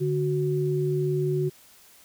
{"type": "tone pair together", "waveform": "sine", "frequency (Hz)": [146.48, 369.1], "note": ["D3", "F#4"], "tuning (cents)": [-4, -4], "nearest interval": "octave + major third", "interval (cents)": 1600, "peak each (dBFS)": -25, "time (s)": [0, 1.5], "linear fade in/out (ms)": 20, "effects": ["white hiss -54 dBFS RMS until 2.04 s"]}